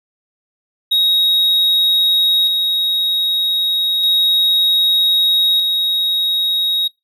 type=tone with tremolo; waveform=triangle; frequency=3782 Hz; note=A#7; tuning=24 cents sharp; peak=-10 dBFS; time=0.91-6.88 s; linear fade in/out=10 ms; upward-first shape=square; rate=0.32 Hz; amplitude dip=30%; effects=noise-tail reverb RT60 0.2 s tail -22 dB re dry